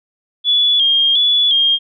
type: tone with vibrato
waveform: sine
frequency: 3322 Hz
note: G#7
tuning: in tune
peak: -10 dBFS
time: 0.44-1.79 s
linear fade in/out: 50 ms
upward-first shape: square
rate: 1.4 Hz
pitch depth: 53 cents each way
effects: none